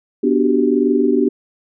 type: chord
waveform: sine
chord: G major seventh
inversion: first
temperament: equal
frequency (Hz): 246.9 / 293.7 / 370 / 392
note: B3 / D4 / F#4 / G4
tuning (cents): 0 / 0 / 0 / 0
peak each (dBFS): -17 / -17 / -20 / -17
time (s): 0.23-1.29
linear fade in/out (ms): 10
effects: none